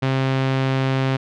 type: tone with low-pass filter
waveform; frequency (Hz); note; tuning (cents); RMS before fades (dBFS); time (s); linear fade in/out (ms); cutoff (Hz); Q
sawtooth; 133; C3; +29; -20; 0.02-1.17; 10; 3300; 1.1
effects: none